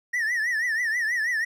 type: tone with vibrato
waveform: triangle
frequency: 1854 Hz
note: A#6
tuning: 10 cents flat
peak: -21 dBFS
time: 0.13-1.45 s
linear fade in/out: 10 ms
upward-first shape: triangle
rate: 6.2 Hz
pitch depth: 150 cents each way
effects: none